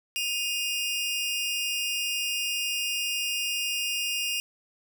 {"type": "tone pair together", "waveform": "sawtooth", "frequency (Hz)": [2500, 2806], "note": ["D#7", "F7"], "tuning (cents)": [8, 8], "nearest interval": "major second", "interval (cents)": 200, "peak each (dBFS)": [-29, -25], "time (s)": [0.16, 4.4], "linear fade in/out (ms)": 0, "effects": []}